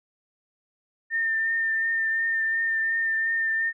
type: tone with vibrato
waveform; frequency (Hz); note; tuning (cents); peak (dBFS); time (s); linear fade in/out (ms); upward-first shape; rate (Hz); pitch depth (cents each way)
sine; 1806; A6; +45; -22; 1.1-3.73; 50; triangle; 2.8; 20
effects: none